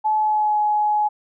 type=tone with pitch glide; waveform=sine; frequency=860 to 842.3 Hz; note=A5 to G#5; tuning=-40 to +24 cents; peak=-16 dBFS; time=0.04-1.09 s; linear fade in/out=20 ms; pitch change=-36 cents; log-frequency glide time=0.16-0.59 s; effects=none